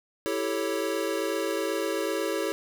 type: chord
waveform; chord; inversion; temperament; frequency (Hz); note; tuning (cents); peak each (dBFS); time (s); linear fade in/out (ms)
square; A dominant seventh; second; equal; 329.6 / 392 / 440 / 554.4; E4 / G4 / A4 / C#5; 0 / 0 / 0 / 0; -33; 0.26-2.52; 0
effects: none